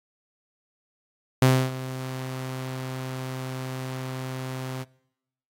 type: tone with ADSR envelope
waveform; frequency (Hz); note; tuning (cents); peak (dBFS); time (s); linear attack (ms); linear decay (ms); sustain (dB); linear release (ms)
sawtooth; 130; C3; -11; -10; 1.42-4.85; 4; 280; -17; 33
effects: noise-tail reverb RT60 0.9 s tail -24 dB re dry + AAC 48 kbps